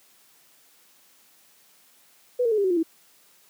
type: tone with pitch steps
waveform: sine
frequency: 493.9 / 460.8 / 430 / 401.2 / 374.3 / 349.2 / 325.9 Hz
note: B4 / A#4 / A4 / G4 / F#4 / F4 / E4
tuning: 0 / -20 / -40 / +40 / +20 / 0 / -20 cents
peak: -19 dBFS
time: 2.39-2.831 s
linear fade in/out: 10 ms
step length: 63 ms
effects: white hiss -58 dBFS RMS until 3.49 s + high-pass 150 Hz 12 dB/octave